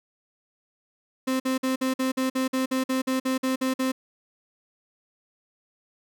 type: tone bursts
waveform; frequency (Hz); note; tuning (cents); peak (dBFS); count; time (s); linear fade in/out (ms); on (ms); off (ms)
35% pulse; 260.8; C4; -5; -21; 15; 1.27-3.92; 10; 130; 50
effects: none